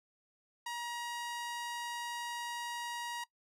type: tone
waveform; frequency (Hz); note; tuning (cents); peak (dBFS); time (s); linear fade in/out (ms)
sawtooth; 951; A#5; +34; -34; 0.66-3.24; 5
effects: noise-tail reverb RT60 0.1 s tail -20 dB re dry + low-pass 12000 Hz 12 dB/octave